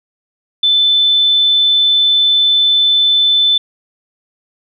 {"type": "tone", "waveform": "sine", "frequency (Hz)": 3520, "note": "A7", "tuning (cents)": 0, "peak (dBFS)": -8, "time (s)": [0.63, 3.58], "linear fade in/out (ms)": 5, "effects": []}